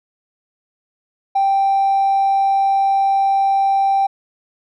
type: tone with hard clipping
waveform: sine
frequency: 784 Hz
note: G5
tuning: in tune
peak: -13 dBFS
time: 1.35-4.07 s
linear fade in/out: 10 ms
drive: 1 dB
effects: none